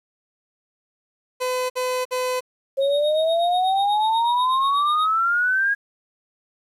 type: tone bursts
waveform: 30% pulse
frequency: 506 Hz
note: B4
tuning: 42 cents sharp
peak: -19 dBFS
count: 3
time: 1.4-2.408 s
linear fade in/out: 20 ms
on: 300 ms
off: 54 ms
type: exponential sweep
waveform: sine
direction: up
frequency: 537 to 1652 Hz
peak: -17 dBFS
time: 2.77-5.75 s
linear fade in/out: 20 ms
type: tone with tremolo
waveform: triangle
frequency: 3729 Hz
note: A#7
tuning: in tune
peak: -24 dBFS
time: 2.8-5.08 s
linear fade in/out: 50 ms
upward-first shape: triangle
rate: 8.2 Hz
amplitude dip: 90%
effects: resampled to 32000 Hz + 9-bit